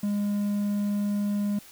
triangle tone, 204.7 Hz, G#3, 25 cents flat, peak -22 dBFS, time 0.03-1.59 s, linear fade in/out 5 ms, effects white hiss -50 dBFS RMS until 1.71 s

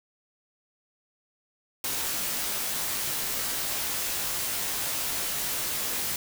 white noise with comb filter, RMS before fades -30 dBFS, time 1.84-6.16 s, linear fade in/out 2 ms, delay 18 ms, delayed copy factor -0.8, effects none

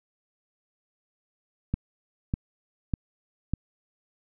click train, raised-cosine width 5 ms, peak -13 dBFS, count 4, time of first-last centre 1.74-3.536 s, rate 1.67 Hz, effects none

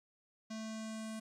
square tone with low-pass filter sweep, 220 Hz, A3, in tune, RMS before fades -43 dBFS, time 0.5-1.2 s, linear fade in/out 10 ms, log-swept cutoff 6000 to 9300 Hz, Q 2.5, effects 12-bit

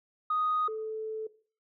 sine tone pair in turn, 1244.5 / 437.5 Hz, D#6 / A4, 0 / -10 cents, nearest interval octave + tritone, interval 1810 cents, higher first, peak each -25 / -32 dBFS, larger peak first, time 0.3-0.68 / 0.68-1.27 s, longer second, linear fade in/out 5 ms, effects noise-tail reverb RT60 0.4 s tail -17 dB re dry + tanh soft clip ceiling -21 dBFS

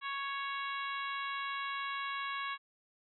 harmonic tone, 554.4 Hz, C#5, in tune, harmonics 2 / 3 / 4 / 5 / 6 / 7, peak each -38 / -42 / -44 / -46 / -48 / -49 dBFS, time 0.01-2.58 s, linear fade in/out 50 ms, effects none

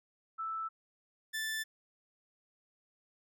sine / sawtooth tone pair in turn, 1318.5 / 1760 Hz, E6 / A6, 0 / 0 cents, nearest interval perfect fourth, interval 500 cents, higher second, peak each -35 / -31 dBFS, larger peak second, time 0.38-0.69 / 1.33-1.64 s, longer neither, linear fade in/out 20 ms, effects none

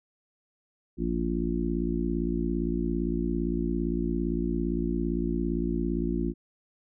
harmonic tone with a mistuned harmonic, 57.6 Hz, A#1, 20 cents flat, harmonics 1 / 3 / 4 / 5 / 6, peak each -32 / -32 / -32 / -32 / -32 dBFS, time 0.97-6.34 s, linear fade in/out 50 ms, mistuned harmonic 1, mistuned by -130 cents, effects none

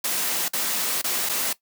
white noise with dropouts, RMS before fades -25 dBFS, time 0.04-1.53 s, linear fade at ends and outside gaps 5 ms, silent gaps 0.483-0.533 / 1.016-1.041 / 1.29-1.294 s, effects noise-tail reverb RT60 0.1 s tail -17 dB re dry + high-pass 200 Hz 12 dB/octave

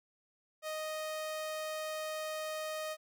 sawtooth tone, 622.3 Hz, D#5, in tune, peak -33 dBFS, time 0.62-2.97 s, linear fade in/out 50 ms, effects none

